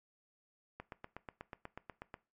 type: click train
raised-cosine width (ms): 0.5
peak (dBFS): -29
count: 12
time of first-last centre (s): 0.8-2.141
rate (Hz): 8.2
effects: noise-tail reverb RT60 0.3 s tail -19 dB re dry + MP3 48 kbps